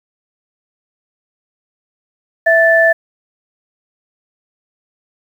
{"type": "tone pair together", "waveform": "sine", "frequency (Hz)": [659.3, 1757.1], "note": ["E5", "A6"], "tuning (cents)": [0, -3], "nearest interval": "octave + perfect fourth", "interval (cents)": 1697, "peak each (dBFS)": -10, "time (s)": [2.46, 2.93], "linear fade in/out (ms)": 10, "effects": ["7-bit"]}